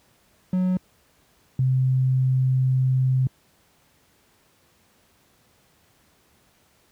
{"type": "tone pair in turn", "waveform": ["triangle", "sine"], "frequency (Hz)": [183.8, 129.97], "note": ["F#3", "C3"], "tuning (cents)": [-11, -11], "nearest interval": "tritone", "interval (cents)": 600, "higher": "first", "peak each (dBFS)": -17, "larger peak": "neither", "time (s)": [[0.53, 0.77], [1.59, 3.27]], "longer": "second", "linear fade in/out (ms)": 2, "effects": ["pink hiss -61 dBFS RMS until 6.91 s", "high-pass 60 Hz 12 dB/octave"]}